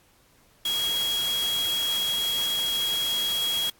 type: tone in noise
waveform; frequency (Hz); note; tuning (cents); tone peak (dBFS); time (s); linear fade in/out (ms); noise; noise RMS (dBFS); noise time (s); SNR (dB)
sine; 3300; G#7; -12; -24; 0.65-3.7; 5; white; -33; 0.65-3.7; +6
effects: pink hiss -60 dBFS RMS until 3.79 s + AAC 64 kbps